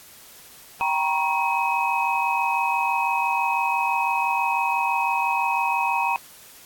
sine tone cluster, 781 / 939 / 985 / 1089 / 2540 Hz, G5 / A#5 / B5 / C#6 / D#7, -7 / +12 / -5 / -31 / +35 cents, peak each -27 / -23 / -32 / -30 / -26 dBFS, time 0.81-6.16 s, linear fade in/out 0 ms, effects white hiss -47 dBFS RMS until 6.65 s + AAC 64 kbps

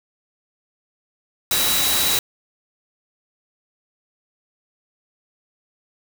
sine tone in noise, 3900 Hz, B7, 23 cents flat, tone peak -23 dBFS, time 1.51-2.19 s, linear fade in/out 2 ms, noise white, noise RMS -20 dBFS, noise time 1.51-2.19 s, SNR -6 dB, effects none

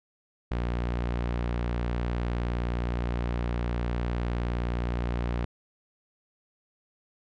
sawtooth tone, 59.5 Hz, A#1, 36 cents sharp, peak -23 dBFS, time 0.51-5.45 s, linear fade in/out 5 ms, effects low-pass 3000 Hz 12 dB/octave

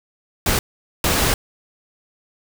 pink noise bursts at uneven times, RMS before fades -18 dBFS, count 2, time 0.46-0.59 / 1.04-1.34 s, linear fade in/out 2 ms, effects none

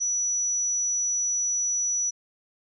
sine tone, 5900 Hz, F#8, 6 cents flat, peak -23 dBFS, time 0-2.11 s, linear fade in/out 20 ms, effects none

